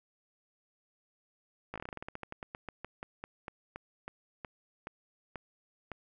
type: slowing click train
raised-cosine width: 0.5 ms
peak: -25 dBFS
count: 27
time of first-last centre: 1.74-5.917 s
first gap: 17 ms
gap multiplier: 1.15
effects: none